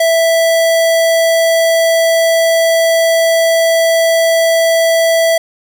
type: tone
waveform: square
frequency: 659.3 Hz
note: E5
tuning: in tune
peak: -9 dBFS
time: 0-5.38 s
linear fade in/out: 5 ms
effects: none